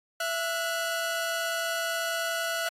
sawtooth tone pair together, 666.5 / 1463 Hz, E5 / F#6, +19 / -20 cents, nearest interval octave + major second, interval 1361 cents, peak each -27 dBFS, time 0.2-2.69 s, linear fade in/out 5 ms, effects AAC 48 kbps

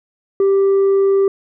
triangle tone with tanh clipping, 392 Hz, G4, in tune, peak -11 dBFS, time 0.4-1.28 s, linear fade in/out 2 ms, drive 7 dB, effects none

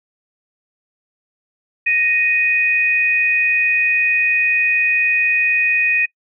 sine tone pair together, 1864.6 / 2489 Hz, A#6 / D#7, 0 / 0 cents, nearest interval perfect fourth, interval 500 cents, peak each -20 / -14 dBFS, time 1.86-6.06 s, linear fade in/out 10 ms, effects noise-tail reverb RT60 0.1 s tail -24 dB re dry

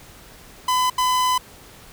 45% pulse tone bursts at uneven times, 1008 Hz, B5, 35 cents sharp, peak -17 dBFS, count 2, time 0.68-0.9 / 0.98-1.38 s, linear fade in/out 5 ms, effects pink hiss -45 dBFS RMS until 1.92 s

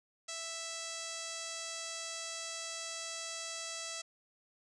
5% pulse tone with low-pass filter, 659.3 Hz, E5, in tune, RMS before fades -42 dBFS, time 0.28-4.02 s, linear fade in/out 10 ms, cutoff 7600 Hz, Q 1.9, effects none

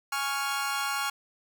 sawtooth chord, Db major, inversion second, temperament equal, 830.6 / 1108.7 / 1396.9 Hz, Ab5 / Db6 / F6, 0 / 0 / 0 cents, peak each -30 / -29 / -28 dBFS, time 0.12-1.1 s, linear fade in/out 5 ms, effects none

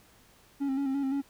triangle tone with vibrato, 273.2 Hz, C#4, 25 cents flat, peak -25 dBFS, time 0.6-1.22 s, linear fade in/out 20 ms, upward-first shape square, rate 5.8 Hz, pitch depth 40 cents each way, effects pink hiss -60 dBFS RMS until 1.29 s

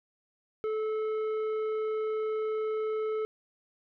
sine tone with tanh clipping, 434.3 Hz, A4, 23 cents flat, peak -30 dBFS, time 0.64-3.25 s, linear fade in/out 0 ms, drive 9 dB, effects none

